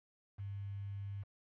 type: tone with quantisation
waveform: sine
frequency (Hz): 99.8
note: G2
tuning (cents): +32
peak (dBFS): -40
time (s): 0.38-1.24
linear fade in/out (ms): 20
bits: 10
effects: low-pass 2000 Hz 12 dB/octave